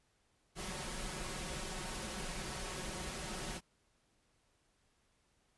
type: noise with comb filter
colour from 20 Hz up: pink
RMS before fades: -42 dBFS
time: 0.55-3.61 s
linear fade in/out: 50 ms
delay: 5.4 ms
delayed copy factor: +0.6
effects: pink hiss -75 dBFS RMS until 5.57 s + resampled to 24000 Hz